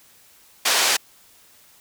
white band-pass noise, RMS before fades -19 dBFS, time 0.65-0.97 s, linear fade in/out 10 ms, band 490 to 6400 Hz, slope 12 dB/octave, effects white hiss -53 dBFS RMS until 1.8 s

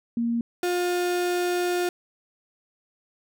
sine / 35% pulse tone pair in turn, 233.9 / 355.2 Hz, A#3 / F4, +6 / +29 cents, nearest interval perfect fifth, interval 723 cents, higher second, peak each -22 / -21 dBFS, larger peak second, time 0.17-0.41 / 0.63-1.89 s, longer second, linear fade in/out 2 ms, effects none

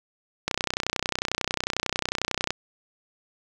click train, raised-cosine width 0.2 ms, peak -7 dBFS, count 64, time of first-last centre 0.48-2.506 s, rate 31.1 Hz, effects none

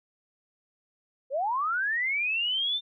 sine linear sweep, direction up, 500 to 3617 Hz, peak -25 dBFS, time 1.3-2.81 s, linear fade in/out 50 ms, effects none

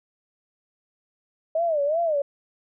sine tone with vibrato, 622.3 Hz, D#5, in tune, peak -20 dBFS, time 1.55-2.22 s, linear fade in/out 5 ms, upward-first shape sine, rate 2.7 Hz, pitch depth 170 cents each way, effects none

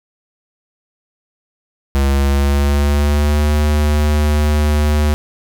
square tone with pitch glide, 69 to 74.81 Hz, C#2 to D2, -7 to +33 cents, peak -12 dBFS, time 1.95-5.14 s, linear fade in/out 0 ms, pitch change +140 cents, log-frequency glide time 2.14-3.5 s, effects none

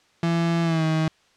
35% pulse tone with pitch glide, 167.9 to 158.66 Hz, E3 to D#3, +32 to +34 cents, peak -18 dBFS, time 0.23-1.08 s, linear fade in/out 2 ms, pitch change -98 cents, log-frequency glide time 0.63-0.84 s, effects white hiss -60 dBFS RMS until 1.36 s + low-pass 5000 Hz 12 dB/octave

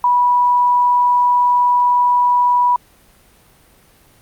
sine tone, 979 Hz, B5, 15 cents flat, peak -10 dBFS, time 0.04-2.76 s, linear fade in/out 2 ms, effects pink hiss -50 dBFS RMS until 4.21 s + Opus 32 kbps

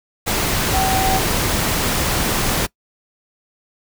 sine tone in noise, 763 Hz, G5, 47 cents flat, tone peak -18 dBFS, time 0.73-1.2 s, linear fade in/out 20 ms, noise pink, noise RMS -19 dBFS, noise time 0.26-2.67 s, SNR -2 dB, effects noise-tail reverb RT60 0.1 s tail -23 dB re dry

